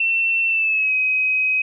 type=tone with pitch glide; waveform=sine; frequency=2695 to 2529 Hz; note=E7 to D#7; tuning=+38 to +28 cents; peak=-16 dBFS; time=0-1.62 s; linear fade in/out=5 ms; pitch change=-110 cents; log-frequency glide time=0.47-0.94 s; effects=none